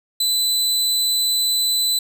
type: tone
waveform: sawtooth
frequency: 4005 Hz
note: B7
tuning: 23 cents sharp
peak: -14 dBFS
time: 0.2-1.99 s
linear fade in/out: 5 ms
effects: none